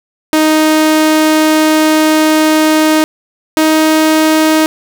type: tone pair in turn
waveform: sawtooth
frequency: 311.4 / 313.7 Hz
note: D#4 / D#4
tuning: +2 / +14 cents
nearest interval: unison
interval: 12 cents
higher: second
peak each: -3 dBFS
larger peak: neither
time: 0.33-3.04 / 3.57-4.66 s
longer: first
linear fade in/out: 0 ms
effects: none